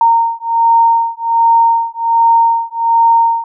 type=beating tone pair; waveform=sine; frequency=921 / 922.3 Hz; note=A#5 / A#5; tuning=-21 / -19 cents; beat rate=1.3 Hz; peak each=-11 dBFS; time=0.01-3.44 s; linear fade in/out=2 ms; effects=none